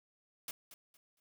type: noise with echo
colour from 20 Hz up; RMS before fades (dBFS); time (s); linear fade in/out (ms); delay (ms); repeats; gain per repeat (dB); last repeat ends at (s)
white; -42; 0.48-0.51; 2; 230; 3; -12; 1.2
effects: none